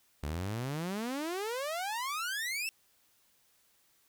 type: exponential sweep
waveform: sawtooth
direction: up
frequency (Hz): 69.3 to 2722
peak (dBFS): -30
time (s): 0.23-2.69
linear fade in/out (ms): 0
effects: white hiss -69 dBFS RMS until 4.08 s